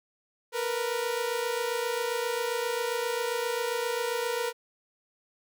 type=tone pair together; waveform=sawtooth; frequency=462.3 / 489.8 Hz; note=A#4 / B4; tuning=-14 / -14 cents; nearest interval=minor second; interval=100 cents; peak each=-27 dBFS; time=0.52-4.53 s; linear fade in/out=50 ms; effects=none